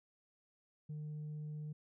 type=tone; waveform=sine; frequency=151.3 Hz; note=D#3; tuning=48 cents flat; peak=-39 dBFS; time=0.89-1.73 s; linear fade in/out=10 ms; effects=tanh soft clip ceiling -40 dBFS